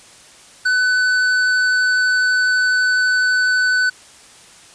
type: tone with hard clipping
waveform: triangle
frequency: 1502 Hz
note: F#6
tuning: 26 cents sharp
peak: -15 dBFS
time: 0.65-3.9 s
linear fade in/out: 10 ms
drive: 12 dB
effects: white hiss -44 dBFS RMS until 4.74 s + resampled to 22050 Hz